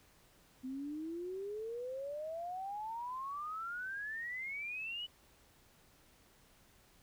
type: exponential sweep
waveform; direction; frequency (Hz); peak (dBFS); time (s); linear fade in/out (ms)
sine; up; 253.5 to 2986; -39; 0.63-5.07; 20
effects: pink hiss -66 dBFS RMS until 7.02 s